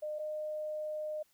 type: tone pair in turn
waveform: sine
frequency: 607 / 611.6 Hz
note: D#5 / D#5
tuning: -43 / -30 cents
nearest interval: unison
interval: 13 cents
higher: second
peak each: -35 / -35 dBFS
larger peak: neither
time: 0.02-0.19 / 0.19-1.23 s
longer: second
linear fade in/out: 10 ms
effects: white hiss -71 dBFS RMS until 1.33 s